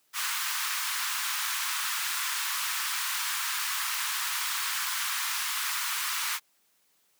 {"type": "high-pass noise", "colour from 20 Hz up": "pink", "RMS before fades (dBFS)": -31, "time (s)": [0.13, 6.4], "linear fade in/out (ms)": 50, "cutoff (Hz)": 1000, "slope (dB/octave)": 48, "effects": ["white hiss -69 dBFS RMS until 7.19 s", "high-pass 150 Hz 12 dB/octave"]}